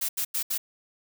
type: noise bursts at uneven times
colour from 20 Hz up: blue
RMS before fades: -28 dBFS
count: 4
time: 0.01-0.09 / 0.17-0.25 / 0.34-0.43 / 0.5-0.58 s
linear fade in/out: 10 ms
effects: none